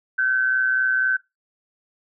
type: tone with amplitude modulation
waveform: sine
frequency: 1532 Hz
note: G6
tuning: 40 cents flat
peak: -15 dBFS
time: 0.18-1.17 s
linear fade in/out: 10 ms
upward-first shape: sine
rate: 124 Hz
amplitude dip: 55%
effects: noise-tail reverb RT60 0.2 s tail -20 dB re dry